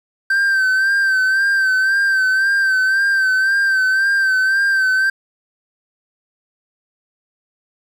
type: tone with vibrato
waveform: triangle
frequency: 1559 Hz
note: G6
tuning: 10 cents flat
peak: -11 dBFS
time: 0.3-5.1 s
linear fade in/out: 5 ms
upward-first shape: sine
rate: 1.9 Hz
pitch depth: 44 cents each way
effects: 8-bit